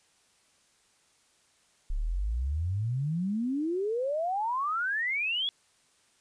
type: exponential sweep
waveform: sine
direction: up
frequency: 32.72 to 3430 Hz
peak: -27 dBFS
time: 1.9-5.49 s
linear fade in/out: 0 ms
effects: white hiss -66 dBFS RMS until 6.2 s + resampled to 22050 Hz